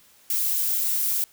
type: noise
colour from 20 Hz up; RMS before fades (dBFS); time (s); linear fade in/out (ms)
violet; -24; 0.3-1.24; 2
effects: white hiss -56 dBFS RMS until 1.32 s